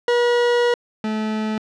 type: tone pair in turn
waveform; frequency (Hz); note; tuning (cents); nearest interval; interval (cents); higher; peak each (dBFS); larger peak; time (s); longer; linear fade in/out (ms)
40% pulse; 481.3 / 216.6; B4 / A3; -45 / -27; octave + major second; 1382; first; -14 / -20; first; 0.08-0.74 / 1.04-1.58; first; 2
effects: low-pass 4000 Hz 12 dB/octave